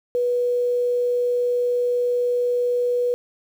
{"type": "tone with quantisation", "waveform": "sine", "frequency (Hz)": 488.6, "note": "B4", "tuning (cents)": -19, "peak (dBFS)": -18, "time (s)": [0.15, 3.14], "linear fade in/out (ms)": 0, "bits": 8, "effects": []}